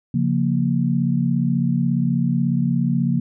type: chord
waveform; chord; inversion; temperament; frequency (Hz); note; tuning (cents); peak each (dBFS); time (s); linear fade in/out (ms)
sine; Bb minor; first; equal with one note detuned; 138.59 / 175.12 / 233.1; Db3 / F3 / Bb3; 0 / +5 / 0; -21 / -21 / -21; 0.14-3.2; 5
effects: none